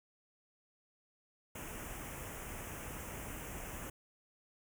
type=band-stop noise; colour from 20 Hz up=pink; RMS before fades=-45 dBFS; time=1.55-3.9 s; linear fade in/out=5 ms; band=3000 to 6000 Hz; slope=48 dB/octave; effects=none